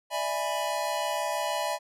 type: chord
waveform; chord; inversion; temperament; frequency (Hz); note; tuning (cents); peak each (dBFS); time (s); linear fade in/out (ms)
square; E dominant seventh; third; equal with one note detuned; 593.1 / 659.3 / 830.6 / 987.8; D5 / E5 / G#5 / B5; +17 / 0 / 0 / 0; -34; 0.1-1.79; 50
effects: resampled to 32000 Hz